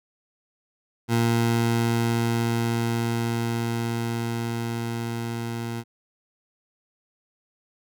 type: tone with level ramp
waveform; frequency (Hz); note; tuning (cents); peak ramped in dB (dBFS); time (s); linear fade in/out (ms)
20% pulse; 116.54; A#2; 0; -14 to -24; 1.08-5.84; 50
effects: none

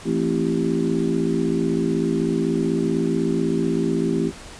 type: harmonic tone with a mistuned harmonic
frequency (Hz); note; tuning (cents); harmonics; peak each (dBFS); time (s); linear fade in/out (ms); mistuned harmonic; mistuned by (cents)
56; A1; +31; 3 / 4 / 5 / 6 / 7; -25 / -25 / -25 / -25 / -25; 0.04-4.32; 50; 5; -73
effects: pink hiss -40 dBFS RMS until 4.59 s + resampled to 22050 Hz

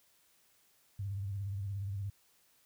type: tone with vibrato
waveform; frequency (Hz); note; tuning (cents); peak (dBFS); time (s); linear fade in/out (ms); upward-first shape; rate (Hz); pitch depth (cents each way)
sine; 99; G2; +18; -35; 0.99-2.1; 5; sine; 17; 71
effects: white hiss -69 dBFS RMS until 2.65 s

